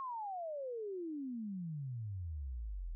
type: exponential sweep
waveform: sine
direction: down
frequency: 1098 to 38.95 Hz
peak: -39 dBFS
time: 0-2.95 s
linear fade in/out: 0 ms
effects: none